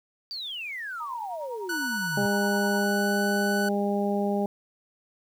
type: exponential sweep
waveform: sine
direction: down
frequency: 4721 to 122 Hz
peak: -32 dBFS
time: 0.31-2.26 s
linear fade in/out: 0 ms
type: tone with tremolo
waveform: sine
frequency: 940 Hz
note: A#5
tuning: 14 cents sharp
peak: -34 dBFS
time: 1-2.84 s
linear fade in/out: 5 ms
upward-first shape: sine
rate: 9.8 Hz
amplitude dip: 80%
type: tone with pitch glide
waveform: 45% pulse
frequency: 1480 to 1489.4 Hz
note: F#6 to F#6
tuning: 0 to +11 cents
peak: -28 dBFS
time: 1.69-3.69 s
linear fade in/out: 5 ms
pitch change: +11 cents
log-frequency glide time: 2.79-3.23 s
type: harmonic tone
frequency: 202.2 Hz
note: G#3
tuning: 46 cents flat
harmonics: 1 / 2 / 3 / 4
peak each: -26 / -29 / -31 / -32 dBFS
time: 2.17-4.46 s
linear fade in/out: 2 ms
effects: 9-bit